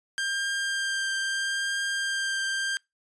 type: tone with vibrato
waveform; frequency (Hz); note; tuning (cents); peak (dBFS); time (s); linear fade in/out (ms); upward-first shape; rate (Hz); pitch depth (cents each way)
sawtooth; 1591; G6; +25; -23; 0.18-2.77; 0; triangle; 0.77; 13
effects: noise-tail reverb RT60 0.2 s tail -26 dB re dry + resampled to 22050 Hz